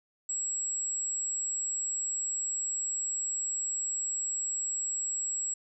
sine tone, 7700 Hz, B8, 45 cents flat, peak -30 dBFS, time 0.29-5.54 s, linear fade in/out 5 ms, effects none

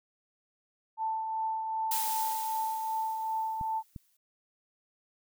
sine tone with tremolo, 885 Hz, A5, 10 cents sharp, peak -28 dBFS, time 0.97-3.83 s, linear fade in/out 50 ms, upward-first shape triangle, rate 2.6 Hz, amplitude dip 40%
blue noise with exponential decay, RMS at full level -31 dBFS, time 1.91-4.17 s, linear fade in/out 5 ms, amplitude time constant 490 ms
clicks, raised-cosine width 5 ms, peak -29 dBFS, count 2, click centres 3.612 / 3.962 s
effects none

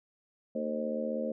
harmonic tone with a mistuned harmonic, 75.7 Hz, D#2, 47 cents flat, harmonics 3 / 4 / 5 / 6 / 7 / 8, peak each -35 / -42 / -46 / -41 / -34 / -40 dBFS, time 0.55-1.32 s, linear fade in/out 5 ms, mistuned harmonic 8, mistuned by +29 cents, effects none

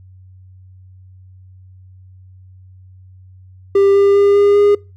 triangle tone with pitch steps, 396.2 / 399.4 / 402.7 / 405.9 / 409.2 Hz, G4 / G4 / G4 / G#4 / G#4, +18 / +32 / +47 / -40 / -26 cents, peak -6 dBFS, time 3.75-4.75 s, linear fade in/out 5 ms, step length 200 ms, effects noise-tail reverb RT60 0.3 s tail -26 dB re dry + added 93 Hz sine -39 dBFS peak until 4.96 s

